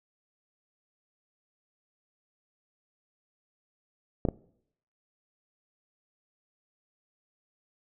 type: clicks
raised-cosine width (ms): 2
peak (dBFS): -12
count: 2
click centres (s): 4.252 / 4.287
effects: noise-tail reverb RT60 0.7 s tail -22 dB re dry